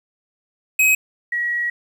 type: tone pair in turn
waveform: square / sine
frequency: 2537 / 1913.6 Hz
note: D#7 / A#6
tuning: +33 / +45 cents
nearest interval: perfect fourth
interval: 488 cents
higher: first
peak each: -13 / -19 dBFS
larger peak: first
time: 0.79-0.95 / 1.32-1.7 s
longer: second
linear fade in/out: 5 ms
effects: 9-bit